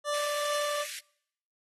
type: tone with tremolo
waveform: 25% pulse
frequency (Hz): 587.3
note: D5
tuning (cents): 0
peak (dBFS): -24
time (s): 0.04-0.86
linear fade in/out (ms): 50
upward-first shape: triangle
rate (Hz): 2.4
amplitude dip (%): 30
type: high-pass noise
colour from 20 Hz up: pink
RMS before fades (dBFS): -40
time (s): 0.14-0.99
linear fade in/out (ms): 0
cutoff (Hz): 1700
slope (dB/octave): 48
effects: noise-tail reverb RT60 0.7 s tail -24 dB re dry + AAC 32 kbps